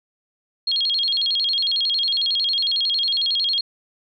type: tone with vibrato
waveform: sine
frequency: 3729 Hz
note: A#7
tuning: in tune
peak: -18 dBFS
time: 0.67-3.61 s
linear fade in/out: 5 ms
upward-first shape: square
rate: 11 Hz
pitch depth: 230 cents each way
effects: none